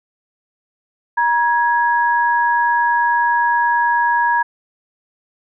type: tone pair together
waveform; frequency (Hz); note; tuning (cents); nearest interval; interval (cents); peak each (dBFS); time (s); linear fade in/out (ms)
sine; 949.5 / 1661.2; A#5 / G#6; +32 / 0; minor seventh; 968; -14 / -18; 1.17-4.43; 10
effects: none